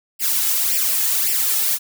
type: noise with flanger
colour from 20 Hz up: blue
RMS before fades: -19 dBFS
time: 0.19-1.79 s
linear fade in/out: 50 ms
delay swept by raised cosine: 0.38 to 2.38 ms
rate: 1.8 Hz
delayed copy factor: +0.8
effects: none